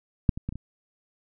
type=clicks; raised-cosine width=5 ms; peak=-6 / -21 / -17 / -24 / -24 dBFS; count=5; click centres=0.292 / 0.375 / 0.49 / 0.525 / 0.556 s; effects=none